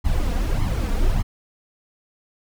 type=noise with flanger; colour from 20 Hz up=brown; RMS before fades=-20 dBFS; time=0.04-1.23 s; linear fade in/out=20 ms; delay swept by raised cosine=0.95 to 4.25 ms; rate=1.7 Hz; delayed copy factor=+0.75; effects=none